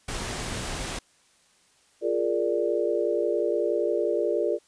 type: noise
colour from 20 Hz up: pink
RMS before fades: -32 dBFS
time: 0.08-0.99 s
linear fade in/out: 5 ms
type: chord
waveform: sine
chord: Bb dominant seventh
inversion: second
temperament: equal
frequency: 349.2 / 415.3 / 466.2 / 587.3 Hz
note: F4 / Ab4 / Bb4 / D5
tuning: 0 / 0 / 0 / 0 cents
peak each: -28 dBFS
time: 2.01-4.59 s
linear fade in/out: 50 ms
effects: white hiss -62 dBFS RMS until 4.67 s + resampled to 22050 Hz